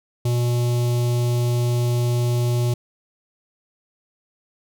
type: tone with notch filter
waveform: square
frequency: 121 Hz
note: B2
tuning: 35 cents flat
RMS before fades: -20 dBFS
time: 0.25-2.74 s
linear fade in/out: 5 ms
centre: 1600 Hz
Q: 0.6
effects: none